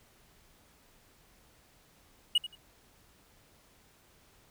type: tone with echo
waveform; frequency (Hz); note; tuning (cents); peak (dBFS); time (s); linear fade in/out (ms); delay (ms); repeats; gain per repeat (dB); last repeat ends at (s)
triangle; 2900; F#7; -35; -20; 2.35-2.38; 5; 87; 2; -14; 2.554
effects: pink hiss -63 dBFS RMS until 4.5 s